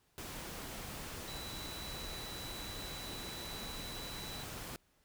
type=tone in noise; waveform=sine; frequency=3951 Hz; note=B7; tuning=in tune; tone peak=-47 dBFS; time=1.28-4.43 s; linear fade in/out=0 ms; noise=pink; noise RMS=-45 dBFS; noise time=0.18-4.76 s; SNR=-5 dB; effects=pink hiss -73 dBFS RMS until 5.04 s